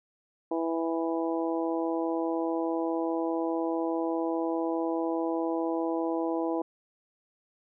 harmonic tone, 164.81 Hz, E3, in tune, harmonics 2 / 3 / 4 / 5 / 6, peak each -29 / -33 / -35 / -37 / -39 dBFS, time 0.51-6.62 s, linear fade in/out 5 ms, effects none

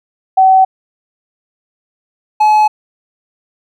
sine / triangle tone pair in turn, 760 / 853.1 Hz, F#5 / G#5, +46 / +46 cents, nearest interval major second, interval 200 cents, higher second, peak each -4 dBFS, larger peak neither, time 0.37-0.65 / 2.4-2.68 s, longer neither, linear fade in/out 10 ms, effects none

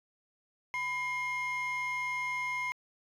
triangle tone pair together, 997.5 / 2132 Hz, B5 / C7, +17 / +32 cents, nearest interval octave + minor second, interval 1315 cents, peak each -33 / -30 dBFS, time 0.74-2.72 s, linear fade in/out 0 ms, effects tanh soft clip ceiling -27 dBFS

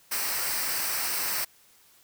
white noise with comb filter, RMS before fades -29 dBFS, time 0.11-1.45 s, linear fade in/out 10 ms, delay 0.29 ms, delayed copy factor -0.6, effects white hiss -59 dBFS RMS until 2.03 s

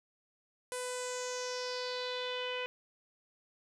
sawtooth tone with low-pass filter sweep, 499.7 Hz, B4, 20 cents sharp, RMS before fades -38 dBFS, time 0.72-2.66 s, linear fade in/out 0 ms, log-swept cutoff 9600 to 2700 Hz, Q 4.4, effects none

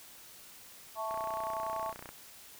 sine chord, A major, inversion second, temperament equal, 659.3 / 880 / 1108.7 Hz, E5 / A5 / C#6, 0 / 0 / 0 cents, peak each -38 dBFS, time 0.95-1.94 s, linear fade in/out 50 ms
click train, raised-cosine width 0.5 ms, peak -29 dBFS, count 31, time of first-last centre 1.11-2.09 s, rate 30.6 Hz
effects white hiss -53 dBFS RMS until 2.59 s

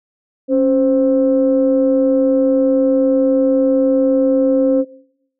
sine tone pair together, 273.9 / 522.3 Hz, C#4 / C5, -21 / -3 cents, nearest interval major seventh, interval 1118 cents, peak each -13 dBFS, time 0.48-4.85 s, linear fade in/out 50 ms, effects noise-tail reverb RT60 0.8 s tail -22 dB re dry + tanh soft clip ceiling -4 dBFS

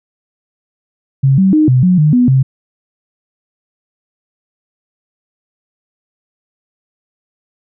sine tone with pitch steps, 135.4 / 191.3 / 308.1 / 127.5 / 181.9 / 151.6 / 247 / 132.6 Hz, C#3 / G3 / D#4 / C3 / F#3 / D#3 / B3 / C3, -40 / -42 / -17 / -44 / -29 / -45 / 0 / +23 cents, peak -6 dBFS, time 1.23-2.43 s, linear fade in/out 10 ms, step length 150 ms, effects none

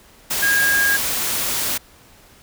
sine tone in noise, 1630 Hz, G#6, 33 cents flat, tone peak -15 dBFS, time 0.42-0.97 s, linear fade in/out 10 ms, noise white, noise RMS -22 dBFS, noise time 0.3-1.78 s, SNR +4 dB, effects pink hiss -49 dBFS RMS until 2.42 s

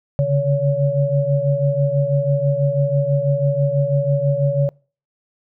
sine tone cluster, 138 / 144.1 / 564 Hz, C#3 / D3 / C#5, -7 / -33 / +30 cents, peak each -19 dBFS, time 0.19-4.69 s, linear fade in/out 0 ms, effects noise-tail reverb RT60 0.4 s tail -26 dB re dry

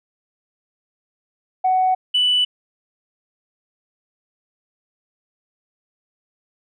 sine tone pair in turn, 746 / 2975 Hz, F#5 / F#7, +14 / +9 cents, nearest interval 2 octaves, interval 2395 cents, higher second, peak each -13 dBFS, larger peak neither, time 1.64-1.95 / 2.14-2.45 s, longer neither, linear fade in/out 10 ms, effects tanh soft clip ceiling -10 dBFS

